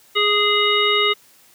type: harmonic tone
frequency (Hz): 415.3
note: G#4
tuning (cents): 0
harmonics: 1 / 3 / 5 / 7 / 9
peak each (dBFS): -21 / -21 / -21 / -21 / -21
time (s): 0.15-1.14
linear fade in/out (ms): 20
effects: white hiss -52 dBFS RMS until 1.54 s + high-pass 80 Hz 12 dB/octave